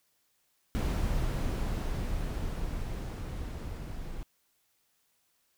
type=noise with level ramp; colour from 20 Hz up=brown; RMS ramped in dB=-28 to -40 dBFS; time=0.75-4.23 s; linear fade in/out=0 ms; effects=white hiss -73 dBFS RMS until 5.57 s